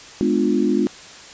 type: tone cluster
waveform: sine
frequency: 210.4 / 251.3 / 299.2 / 352.5 Hz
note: G#3 / B3 / D4 / F4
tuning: +23 / +30 / +32 / +16 cents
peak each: -21 dBFS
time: 0.21-0.87 s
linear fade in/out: 0 ms
effects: white hiss -40 dBFS RMS until 1.33 s + resampled to 16000 Hz